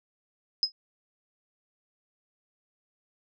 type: tone with exponential decay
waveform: sine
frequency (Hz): 5080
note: D#8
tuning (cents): +35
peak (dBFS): -17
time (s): 0.63-0.72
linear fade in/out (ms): 1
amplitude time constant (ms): 18
effects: none